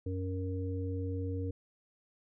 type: harmonic tone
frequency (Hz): 93.2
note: F#2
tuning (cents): +13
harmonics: 1 / 3 / 5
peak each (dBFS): -34 / -40 / -41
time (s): 0.06-1.51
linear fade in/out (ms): 5
effects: none